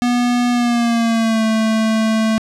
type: tone with pitch glide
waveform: square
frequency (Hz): 243.5 to 220.7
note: B3 to A3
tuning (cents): -24 to +5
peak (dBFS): -14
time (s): 0.02-2.38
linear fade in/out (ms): 0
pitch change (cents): -171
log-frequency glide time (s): 0.51-1.44
effects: low-pass 8000 Hz 12 dB/octave